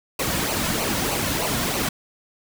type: noise with flanger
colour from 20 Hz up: pink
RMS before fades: -24 dBFS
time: 0.19-1.89 s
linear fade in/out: 5 ms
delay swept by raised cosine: 0.57 to 2.57 ms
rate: 3.2 Hz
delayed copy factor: -0.65
effects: none